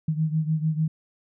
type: beating tone pair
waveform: sine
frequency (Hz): 155.56 / 162.26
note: D#3 / E3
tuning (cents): 0 / -27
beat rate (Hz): 6.7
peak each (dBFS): -23 / -27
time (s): 0.08-0.88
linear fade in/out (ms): 5
effects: none